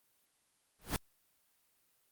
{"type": "noise with exponential growth", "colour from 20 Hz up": "pink", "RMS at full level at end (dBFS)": -29, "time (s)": [0.79, 0.96], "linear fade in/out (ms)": 0, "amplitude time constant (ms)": 35, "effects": ["white hiss -74 dBFS RMS until 2.11 s", "Opus 32 kbps"]}